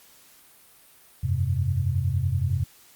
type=chord; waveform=sine; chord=F suspended second; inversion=none; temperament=equal; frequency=87.31 / 98 / 130.81 Hz; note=F2 / G2 / C3; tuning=0 / 0 / 0 cents; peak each=-26 dBFS; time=1.23-2.64 s; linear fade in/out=10 ms; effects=white hiss -54 dBFS RMS until 2.95 s + Opus 48 kbps